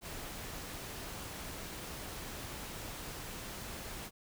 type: noise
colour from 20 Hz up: pink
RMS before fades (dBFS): -44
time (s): 0.01-4.11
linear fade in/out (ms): 50
effects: none